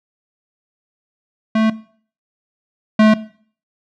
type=tone pair in turn; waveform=square; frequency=220 / 216.1 Hz; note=A3 / A3; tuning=0 / -31 cents; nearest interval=unison; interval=31 cents; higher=first; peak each=-13 / -8 dBFS; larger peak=second; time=1.55-1.7 / 2.99-3.14 s; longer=neither; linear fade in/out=5 ms; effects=noise-tail reverb RT60 0.5 s tail -18 dB re dry + low-pass 3000 Hz 12 dB/octave